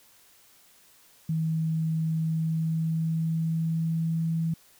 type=tone with pitch glide; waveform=sine; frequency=160.4 to 163.58 Hz; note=E3 to E3; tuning=-47 to -13 cents; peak=-24 dBFS; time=1.29-4.54 s; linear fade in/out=5 ms; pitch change=+34 cents; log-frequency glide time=2.09-4.2 s; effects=white hiss -58 dBFS RMS until 4.79 s